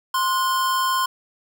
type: tone pair together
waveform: square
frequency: 1046.5 / 1450.4 Hz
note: C6 / F#6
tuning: 0 / -35 cents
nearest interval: tritone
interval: 565 cents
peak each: -20 / -29 dBFS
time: 0.14-1.06 s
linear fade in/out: 5 ms
effects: none